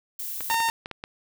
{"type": "noise", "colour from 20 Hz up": "violet", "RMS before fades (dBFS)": -33, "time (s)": [0.19, 0.55], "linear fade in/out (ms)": 5}
{"type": "clicks", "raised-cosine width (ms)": 0.3, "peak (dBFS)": -18, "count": 8, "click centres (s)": [0.407, 0.511, 0.543, 0.603, 0.688, 0.859, 0.913, 1.039]}
{"type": "tone", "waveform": "sawtooth", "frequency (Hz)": 915, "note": "A#5", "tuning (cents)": -32, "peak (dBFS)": -18, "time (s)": [0.5, 0.7], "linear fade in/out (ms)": 0}
{"effects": []}